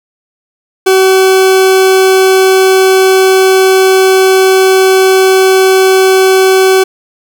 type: tone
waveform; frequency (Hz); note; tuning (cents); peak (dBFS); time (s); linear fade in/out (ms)
40% pulse; 379.5; F#4; +44; -3; 0.86-6.84; 10
effects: none